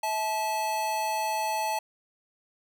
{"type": "tone pair together", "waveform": "square", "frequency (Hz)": [650, 867.1], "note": ["E5", "A5"], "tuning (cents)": [-24, -26], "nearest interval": "perfect fourth", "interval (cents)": 498, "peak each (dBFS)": [-35, -28], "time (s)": [0.03, 1.79], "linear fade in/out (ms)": 5, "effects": []}